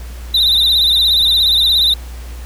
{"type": "tone with vibrato", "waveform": "triangle", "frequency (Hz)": 3791, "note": "A#7", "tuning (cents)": 28, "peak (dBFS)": -8, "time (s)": [0.34, 1.94], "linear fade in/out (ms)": 5, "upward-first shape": "sine", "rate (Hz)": 17, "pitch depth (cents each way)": 98, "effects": ["added 60 Hz sine -26 dBFS peak until 2.45 s", "pink hiss -39 dBFS RMS until 2.45 s"]}